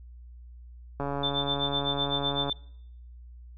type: click train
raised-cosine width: 1 ms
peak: -18 dBFS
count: 212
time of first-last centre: 1-2.496 s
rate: 141 Hz
type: tone with tremolo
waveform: sine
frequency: 3549 Hz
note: A7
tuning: 14 cents sharp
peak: -25 dBFS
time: 1.23-2.53 s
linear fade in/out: 5 ms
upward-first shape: sine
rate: 7.9 Hz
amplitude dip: 90%
effects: noise-tail reverb RT60 0.7 s tail -22 dB re dry + added 60 Hz sine -44 dBFS peak until 3.57 s